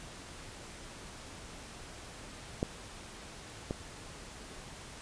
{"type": "clicks", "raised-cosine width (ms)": 2, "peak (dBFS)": [-16, -20], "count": 2, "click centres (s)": [2.629, 3.709], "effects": ["pink hiss -48 dBFS RMS until 5.01 s", "resampled to 22050 Hz"]}